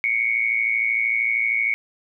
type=tone with amplitude modulation; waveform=sine; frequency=2217 Hz; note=C#7; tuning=in tune; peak=-15 dBFS; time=0.04-1.74 s; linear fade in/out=0 ms; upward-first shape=sine; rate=113 Hz; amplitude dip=75%; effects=none